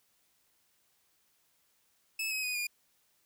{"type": "tone with pitch steps", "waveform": "sawtooth", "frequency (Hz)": [2606, 2545, 2485, 2427], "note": ["E7", "D#7", "D#7", "D#7"], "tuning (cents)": [-20, 39, -3, -44], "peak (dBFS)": -29, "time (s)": [2.19, 2.67], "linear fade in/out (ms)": 5, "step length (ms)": 120, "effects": ["white hiss -72 dBFS RMS until 3.25 s"]}